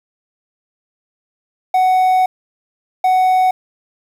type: tone pair in turn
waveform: triangle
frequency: 744 / 744 Hz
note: F#5 / F#5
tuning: +9 / +9 cents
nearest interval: unison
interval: 0 cents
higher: neither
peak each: -8 dBFS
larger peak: neither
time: 1.74-2.26 / 3.04-3.51 s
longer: first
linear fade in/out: 5 ms
effects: 7-bit